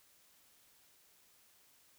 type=silence; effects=white hiss -67 dBFS RMS until 1.98 s